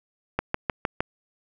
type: click train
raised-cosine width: 0.5 ms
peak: -8 dBFS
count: 5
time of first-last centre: 0.39-1.005 s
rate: 6.5 Hz
effects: none